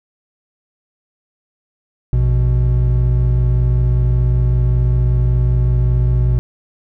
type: tone pair together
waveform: triangle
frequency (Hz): 58.27 / 123.47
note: A#1 / B2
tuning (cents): 0 / 0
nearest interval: octave + minor second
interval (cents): 1300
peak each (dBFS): -12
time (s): 2.13-6.39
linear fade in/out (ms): 0
effects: none